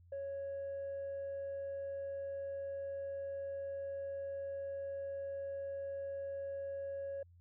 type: tone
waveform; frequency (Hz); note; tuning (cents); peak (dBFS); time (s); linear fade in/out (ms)
sine; 553; C#5; -4; -37; 0.12-7.23; 5
effects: tanh soft clip ceiling -37 dBFS + added 87 Hz sine -59 dBFS peak until 7.4 s